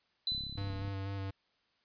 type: tone with exponential decay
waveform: sine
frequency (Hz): 4009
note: B7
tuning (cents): +25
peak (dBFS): -29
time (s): 0.27-0.96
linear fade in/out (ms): 2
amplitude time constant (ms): 150
type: click train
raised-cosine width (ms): 5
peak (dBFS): -34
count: 20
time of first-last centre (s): 0.32-0.879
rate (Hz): 34
type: tone with vibrato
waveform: square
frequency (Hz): 98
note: G2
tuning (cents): 0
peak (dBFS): -37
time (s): 0.57-1.31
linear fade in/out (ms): 10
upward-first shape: square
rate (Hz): 4.1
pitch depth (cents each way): 16
effects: white hiss -74 dBFS RMS until 1.84 s + resampled to 11025 Hz